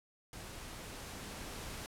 pink noise with level ramp, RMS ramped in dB -48 to -44 dBFS, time 0.33-1.86 s, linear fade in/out 0 ms, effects low-pass 12000 Hz 12 dB/octave

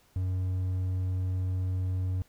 triangle tone, 92.5 Hz, F#2, in tune, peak -25 dBFS, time 0.16-2.22 s, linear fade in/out 0 ms, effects pink hiss -64 dBFS RMS until 2.28 s

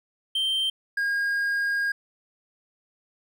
triangle tone pair in turn, 3136 / 1626.1 Hz, G7 / G#6, 0 / -37 cents, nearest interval major seventh, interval 1137 cents, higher first, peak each -21 dBFS, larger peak neither, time 0.35-0.7 / 0.97-1.92 s, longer second, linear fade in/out 5 ms, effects none

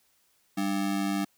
square ring-modulated tone, 246.9 Hz, B3, in tune, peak -24 dBFS, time 0.57-1.25 s, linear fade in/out 10 ms, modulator 50.2 Hz, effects white hiss -68 dBFS RMS until 1.37 s

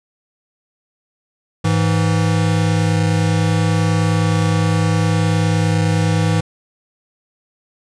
square tone pair together, 103.83 / 163.11 Hz, G#2 / E3, 0 / -18 cents, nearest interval minor sixth, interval 782 cents, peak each -17 dBFS, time 1.64-6.41 s, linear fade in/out 10 ms, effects resampled to 22050 Hz

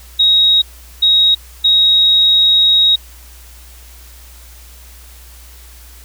sine tone bursts at uneven times, 3785 Hz, A#7, 26 cents sharp, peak -7 dBFS, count 3, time 0.19-0.62 / 1.02-1.35 / 1.64-2.96 s, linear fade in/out 10 ms, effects added 60 Hz sine -37 dBFS peak until 6.04 s + white hiss -42 dBFS RMS until 6.04 s

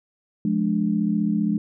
sine chord, D diminished, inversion first, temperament just, 176.2 / 211.4 / 293.7 Hz, F3 / Ab3 / D4, +16 / +31 / 0 cents, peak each -25 / -21 / -27 dBFS, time 0.45-1.58 s, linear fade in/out 2 ms, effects none

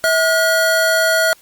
square tone pair together, 648 / 1436.8 Hz, E5 / F6, -30 / +49 cents, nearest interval octave + major second, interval 1379 cents, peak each -16 dBFS, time 0.04-1.33 s, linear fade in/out 0 ms, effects white hiss -49 dBFS RMS until 1.41 s + Opus 48 kbps

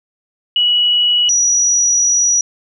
sine tone pair in turn, 2928 / 5829 Hz, F#7 / F#8, -19 / -27 cents, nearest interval octave, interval 1192 cents, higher second, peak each -10 dBFS, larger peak neither, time 0.56-1.29 / 1.29-2.41 s, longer second, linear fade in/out 2 ms, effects none

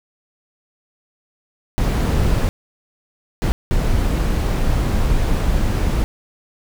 brown noise bursts at uneven times, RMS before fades -17 dBFS, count 3, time 1.78-2.49 / 3.42-3.52 / 3.71-6.04 s, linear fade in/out 0 ms, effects none

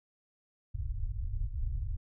pink low-pass noise, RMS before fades -34 dBFS, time 0.74-1.97 s, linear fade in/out 10 ms, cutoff 110 Hz, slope 48 dB/octave, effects none

